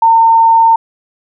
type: tone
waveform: sine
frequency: 909 Hz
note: A#5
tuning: 44 cents flat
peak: -4 dBFS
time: 0.02-0.76 s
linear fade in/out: 5 ms
effects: none